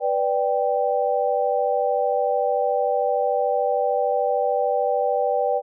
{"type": "chord", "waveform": "sine", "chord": "G major", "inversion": "first", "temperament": "equal", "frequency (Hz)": [493.9, 587.3, 784], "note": ["B4", "D5", "G5"], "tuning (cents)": [0, 0, 0], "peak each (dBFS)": -23, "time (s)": [0, 5.62], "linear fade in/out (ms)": 50, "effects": []}